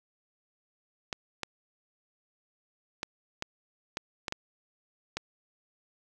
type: clicks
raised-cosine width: 0.2 ms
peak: -15 dBFS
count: 8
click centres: 1.128 / 1.433 / 3.031 / 3.424 / 3.971 / 4.282 / 4.324 / 5.17 s
effects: none